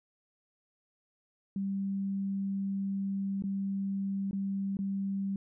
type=tone with dropouts; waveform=sine; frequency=196 Hz; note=G3; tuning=in tune; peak=-30 dBFS; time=1.56-5.36 s; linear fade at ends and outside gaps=2 ms; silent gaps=3.423-3.438 / 4.311-4.33 / 4.77-4.789 s; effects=none